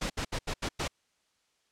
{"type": "noise bursts at uneven times", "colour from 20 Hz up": "pink", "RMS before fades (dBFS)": -32, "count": 6, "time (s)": [[0.01, 0.1], [0.17, 0.25], [0.32, 0.39], [0.47, 0.54], [0.62, 0.69], [0.79, 0.88]], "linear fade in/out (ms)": 10, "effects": ["white hiss -73 dBFS RMS until 1.71 s", "low-pass 7000 Hz 12 dB/octave"]}